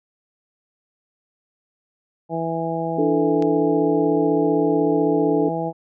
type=harmonic tone; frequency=164.81 Hz; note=E3; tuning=in tune; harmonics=1 / 2 / 3 / 4 / 5; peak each=-28 / -28 / -28 / -28 / -28 dBFS; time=2.29-5.73 s; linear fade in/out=50 ms
type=chord; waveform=sine; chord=D suspended second; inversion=none; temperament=equal; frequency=293.7 / 329.6 / 440 Hz; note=D4 / E4 / A4; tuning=0 / 0 / 0 cents; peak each=-20 dBFS; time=2.98-5.49 s; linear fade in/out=5 ms
type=click; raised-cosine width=0.2 ms; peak=-18 dBFS; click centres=3.424 s
effects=none